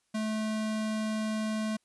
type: tone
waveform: square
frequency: 216.9 Hz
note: A3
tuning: 25 cents flat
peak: -30 dBFS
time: 0.14-1.77 s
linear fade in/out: 10 ms
effects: white hiss -75 dBFS RMS until 1.84 s + resampled to 24000 Hz